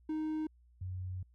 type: tone pair in turn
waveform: triangle / sine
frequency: 311.1 / 92.09 Hz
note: D#4 / F#2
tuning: 0 / -8 cents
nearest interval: octave + major sixth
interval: 2108 cents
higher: first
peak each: -31 / -37 dBFS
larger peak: first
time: 0.09-0.47 / 0.81-1.23 s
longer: second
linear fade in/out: 5 ms
effects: added 60 Hz sine -61 dBFS peak until 1.34 s